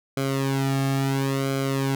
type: tone with flanger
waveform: sawtooth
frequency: 136 Hz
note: C#3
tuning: 33 cents flat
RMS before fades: -24 dBFS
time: 0.17-1.95 s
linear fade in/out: 2 ms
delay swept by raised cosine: 1.1 to 2.04 ms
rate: 0.73 Hz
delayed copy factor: -0.85
effects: none